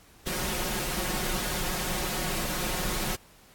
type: noise with comb filter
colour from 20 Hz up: pink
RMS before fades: -30 dBFS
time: 0.26-3.16 s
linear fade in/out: 10 ms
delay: 5.5 ms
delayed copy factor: +0.7
effects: pink hiss -56 dBFS RMS until 3.54 s + AAC 64 kbps